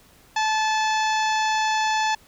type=harmonic tone; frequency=869 Hz; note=A5; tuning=22 cents flat; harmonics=1 / 2 / 3 / 4 / 5 / 6 / 7 / 8; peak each=-21 / -27 / -31 / -33 / -35 / -37 / -38 / -39 dBFS; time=0.36-2.15 s; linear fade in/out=5 ms; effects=pink hiss -54 dBFS RMS until 2.27 s